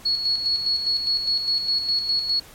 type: tone with tremolo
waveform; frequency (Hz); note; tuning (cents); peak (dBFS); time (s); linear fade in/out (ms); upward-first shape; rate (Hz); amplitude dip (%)
sine; 4358; C#8; -30; -18; 0.05-2.4; 10; square; 4.9; 50
effects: pink hiss -46 dBFS RMS until 2.54 s + MP3 64 kbps